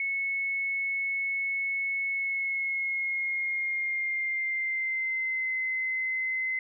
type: tone with pitch glide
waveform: sine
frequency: 2200 to 2053 Hz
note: C#7 to C7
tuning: -14 to -33 cents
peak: -27 dBFS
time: 0-6.59 s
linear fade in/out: 2 ms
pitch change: -119 cents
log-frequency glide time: 2.1-5.54 s
effects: none